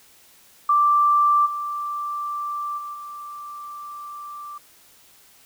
sine tone with level steps, 1174.7 Hz, D6, in tune, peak -14 / -25 / -30 / -33 dBFS, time 0.69-4.58 s, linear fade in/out 5 ms, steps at 1.45 / 2.77 / 2.93 s, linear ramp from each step 20 ms, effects white hiss -53 dBFS RMS until 5.45 s

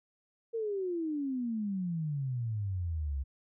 sine exponential sweep, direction down, 466.2 to 65.41 Hz, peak -31 dBFS, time 0.53-3.24 s, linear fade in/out 20 ms, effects none

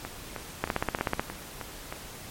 two click trains, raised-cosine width 0.5 ms, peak -10 / -19 dBFS, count 10 / 7, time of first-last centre 0.64-1.196 / 0.05-1.925 s, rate 16.2 / 3.2 Hz, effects pink hiss -43 dBFS RMS until 2.3 s + MP3 64 kbps

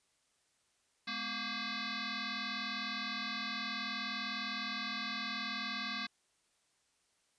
sine tone with frequency modulation, 1174.7 Hz, D6, in tune, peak -36 dBFS, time 1.07-6.07 s, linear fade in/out 10 ms, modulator 462 Hz, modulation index 7.5, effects white hiss -75 dBFS RMS until 7.38 s + resampled to 22050 Hz

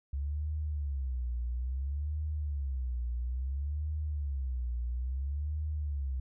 sine tone with vibrato, 67.7 Hz, C#2, 40 cents flat, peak -31 dBFS, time 0.13-6.2 s, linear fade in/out 5 ms, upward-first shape sine, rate 0.59 Hz, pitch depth 210 cents each way, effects none

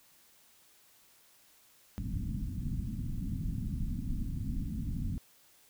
pink low-pass noise, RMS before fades -35 dBFS, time 1.98-5.18 s, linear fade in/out 0 ms, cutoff 260 Hz, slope 48 dB/octave, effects white hiss -63 dBFS RMS until 5.69 s

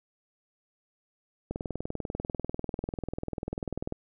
click train, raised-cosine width 2 ms, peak -19 dBFS, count 50, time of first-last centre 1.51-3.924 s, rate 20.3 Hz, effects none

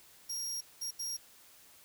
sawtooth tone bursts at uneven times, 5610 Hz, F8, 7 cents sharp, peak -33 dBFS, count 3, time 0.29-0.61 / 0.81-0.91 / 0.99-1.17 s, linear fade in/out 10 ms, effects white hiss -59 dBFS RMS until 1.84 s

